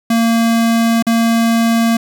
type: tone with dropouts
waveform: square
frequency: 229.4 Hz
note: A#3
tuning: 28 cents flat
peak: -11 dBFS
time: 0.1-1.97 s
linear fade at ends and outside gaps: 5 ms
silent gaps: 1.025-1.067 s
effects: none